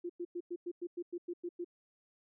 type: tone bursts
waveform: sine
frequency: 349.2 Hz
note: F4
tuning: in tune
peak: -36 dBFS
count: 11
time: 0.04-1.646 s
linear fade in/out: 10 ms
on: 56 ms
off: 99 ms
effects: none